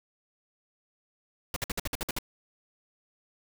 pink noise bursts, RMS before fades -31 dBFS, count 9, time 1.54-2.187 s, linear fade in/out 2 ms, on 23 ms, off 55 ms, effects none

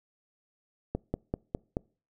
slowing click train, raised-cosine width 2 ms, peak -16 dBFS, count 5, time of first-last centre 0.95-1.769 s, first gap 190 ms, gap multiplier 1.05, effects noise-tail reverb RT60 0.4 s tail -26 dB re dry

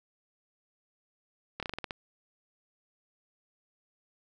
slowing click train, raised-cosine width 0.3 ms, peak -19 dBFS, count 8, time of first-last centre 1.6-1.908 s, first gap 27 ms, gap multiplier 1.16, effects none

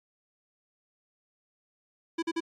square tone bursts, 331.4 Hz, E4, 9 cents sharp, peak -28 dBFS, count 3, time 2.18-2.405 s, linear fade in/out 10 ms, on 45 ms, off 45 ms, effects low-pass 6000 Hz 12 dB/octave + AAC 32 kbps

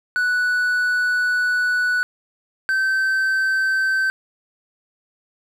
triangle tone pair in turn, 1480 / 1546.5 Hz, F#6 / G6, 0 / -24 cents, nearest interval minor second, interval 76 cents, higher second, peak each -15 dBFS, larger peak neither, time 0.16-2.03 / 2.69-4.1 s, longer first, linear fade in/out 0 ms, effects none

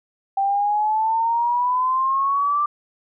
sine exponential sweep, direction up, 780 to 1184 Hz, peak -17 dBFS, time 0.37-2.66 s, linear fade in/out 5 ms, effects none

